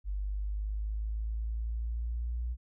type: linear sweep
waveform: sine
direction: up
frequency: 49 to 60 Hz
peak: -31 dBFS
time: 0.04-2.57 s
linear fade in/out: 50 ms
effects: none